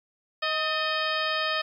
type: harmonic tone with a mistuned harmonic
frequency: 628 Hz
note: D#5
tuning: 16 cents sharp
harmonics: 1 / 2 / 3 / 4 / 5 / 6 / 7 / 8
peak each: -32 / -30 / -31 / -34 / -33 / -37 / -39 / -37 dBFS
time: 0.42-1.62 s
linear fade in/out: 10 ms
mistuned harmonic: 3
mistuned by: -72 cents
effects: 10-bit